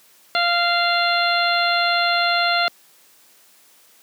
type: harmonic tone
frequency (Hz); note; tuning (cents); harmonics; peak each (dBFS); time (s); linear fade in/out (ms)
694; F5; -11; 1 / 2 / 3 / 4 / 5 / 6; -21 / -21 / -25 / -27 / -27 / -24; 0.35-2.68; 0
effects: white hiss -53 dBFS RMS until 4.02 s + high-pass 200 Hz 12 dB/octave